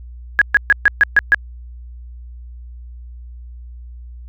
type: tone bursts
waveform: sine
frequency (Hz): 1661.2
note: G#6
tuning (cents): 0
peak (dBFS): -6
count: 7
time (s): 0.39-1.345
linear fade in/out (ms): 0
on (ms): 25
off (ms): 130
effects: added 60 Hz sine -32 dBFS peak until 4.28 s